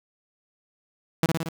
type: tone with echo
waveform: sawtooth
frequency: 163.5 Hz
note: E3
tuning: 14 cents flat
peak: -14 dBFS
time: 1.23-1.26 s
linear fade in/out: 2 ms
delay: 57 ms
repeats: 4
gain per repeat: -3 dB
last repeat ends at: 1.488 s
effects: 8-bit